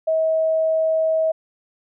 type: tone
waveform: sine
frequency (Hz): 640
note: D#5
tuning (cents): +49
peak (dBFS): -16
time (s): 0.07-1.32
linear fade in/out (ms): 10
effects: none